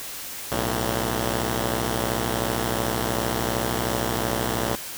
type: tone pair together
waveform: 5% pulse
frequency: 62.8 / 112.51 Hz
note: B1 / A2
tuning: +30 / +39 cents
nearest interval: minor seventh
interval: 1009 cents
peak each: -15 dBFS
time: 0.51-4.76 s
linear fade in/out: 10 ms
effects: white hiss -35 dBFS RMS until 4.97 s